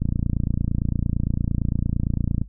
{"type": "click train", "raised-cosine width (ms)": 5, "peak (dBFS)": -10, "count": 70, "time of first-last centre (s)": [0.02, 2.416], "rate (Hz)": 28.8, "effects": ["noise-tail reverb RT60 0.1 s tail -18 dB re dry", "added 50 Hz sine -40 dBFS peak until 2.48 s"]}